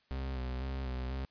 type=tone with vibrato; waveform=40% pulse; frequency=64.9 Hz; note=C2; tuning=13 cents flat; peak=-34 dBFS; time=0.11-1.25 s; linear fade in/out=0 ms; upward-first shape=square; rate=2 Hz; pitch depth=36 cents each way; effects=white hiss -71 dBFS RMS until 1.3 s + resampled to 11025 Hz